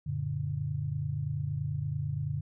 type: chord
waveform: sine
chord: Gb augmented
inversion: none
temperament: just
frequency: 92.5 / 115.62 / 144.53 Hz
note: Gb2 / Bb2 / D3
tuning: 0 / -14 / -27 cents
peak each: -37 / -36 / -32 dBFS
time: 0.06-2.41 s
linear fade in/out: 10 ms
effects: none